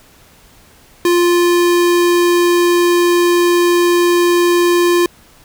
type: tone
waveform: square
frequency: 349.2 Hz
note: F4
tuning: in tune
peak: -10 dBFS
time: 1.05-5.06 s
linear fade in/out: 2 ms
effects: pink hiss -46 dBFS RMS until 5.44 s